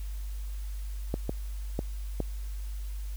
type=clicks; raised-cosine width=2 ms; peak=-16 dBFS; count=4; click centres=1.141 / 1.294 / 1.791 / 2.203 s; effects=added 50 Hz sine -33 dBFS peak until 3.16 s + white hiss -54 dBFS RMS until 3.16 s